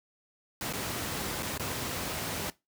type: noise with dropouts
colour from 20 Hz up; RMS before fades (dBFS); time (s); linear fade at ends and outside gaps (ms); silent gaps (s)
pink; -34; 0.61-2.5; 1; 0.727-0.735 / 1.425-1.43 / 1.577-1.596
effects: noise-tail reverb RT60 0.2 s tail -19 dB re dry + high-pass 80 Hz 12 dB/octave